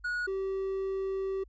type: tone pair in turn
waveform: triangle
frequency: 1456 / 385.6 Hz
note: F#6 / G4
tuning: -28 / -28 cents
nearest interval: octave + major seventh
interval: 2300 cents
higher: first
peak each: -28 dBFS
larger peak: neither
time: 0.04-0.27 / 0.27-1.44 s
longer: second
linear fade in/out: 10 ms
effects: added 50 Hz sine -53 dBFS peak until 1.48 s + resampled to 16000 Hz

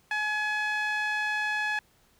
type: tone with band-pass filter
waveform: sawtooth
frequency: 847 Hz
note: G#5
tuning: 34 cents sharp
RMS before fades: -29 dBFS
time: 0.11-1.79 s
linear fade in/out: 2 ms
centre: 1900 Hz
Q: 2.3
effects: pink hiss -64 dBFS RMS until 2.19 s

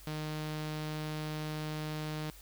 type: tone with low-pass filter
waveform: sawtooth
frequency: 153.7 Hz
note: D#3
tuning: 21 cents flat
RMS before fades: -38 dBFS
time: 0.07-2.3 s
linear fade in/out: 0 ms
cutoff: 4600 Hz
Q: 1.6
effects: added 50 Hz sine -53 dBFS peak until 2.41 s + white hiss -56 dBFS RMS until 2.41 s

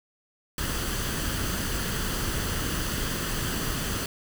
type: noise with comb filter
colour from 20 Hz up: pink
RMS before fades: -29 dBFS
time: 0.58-4.06 s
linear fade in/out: 2 ms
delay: 0.65 ms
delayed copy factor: +0.5
effects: none

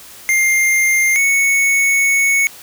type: tone pair in turn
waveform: square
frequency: 2109 / 2214 Hz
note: C7 / C#7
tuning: +13 / -3 cents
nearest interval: minor second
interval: 84 cents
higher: second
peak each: -12 dBFS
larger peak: neither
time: 0.29-1.16 / 1.16-2.47 s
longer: second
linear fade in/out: 0 ms
effects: white hiss -38 dBFS RMS until 2.62 s

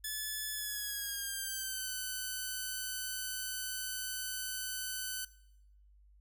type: tone with pitch glide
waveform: 5% pulse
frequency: 1726 to 1511.3 Hz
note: A6 to F#6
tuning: -34 to +36 cents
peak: -26 dBFS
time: 0.04-5.25 s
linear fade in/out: 5 ms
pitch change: -230 cents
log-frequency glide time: 0.52-1.92 s
effects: noise-tail reverb RT60 0.8 s tail -19 dB re dry + added 50 Hz sine -59 dBFS peak until 6.2 s

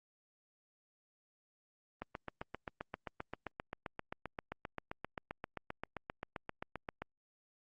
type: click train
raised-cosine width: 0.5 ms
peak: -25 dBFS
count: 39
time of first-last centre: 2.02-7.02 s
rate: 7.6 Hz
effects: Opus 32 kbps

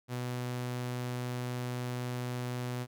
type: tone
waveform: sawtooth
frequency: 123.9 Hz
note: B2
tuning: 6 cents sharp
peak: -30 dBFS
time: 0.08-2.87 s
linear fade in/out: 50 ms
effects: none

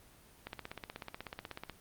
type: click train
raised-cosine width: 0.3 ms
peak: -25 dBFS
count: 21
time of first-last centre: 0.47-1.697 s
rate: 16.3 Hz
effects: pink hiss -60 dBFS RMS until 1.8 s + Opus 24 kbps

